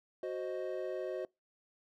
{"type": "chord", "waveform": "triangle", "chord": "C diminished", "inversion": "second", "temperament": "equal", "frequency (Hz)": [370, 523.3, 622.3], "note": ["Gb4", "C5", "Eb5"], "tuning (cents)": [0, 0, 0], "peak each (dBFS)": [-37, -39, -39], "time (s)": [0.23, 1.25], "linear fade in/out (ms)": 2, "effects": ["noise-tail reverb RT60 0.2 s tail -24 dB re dry"]}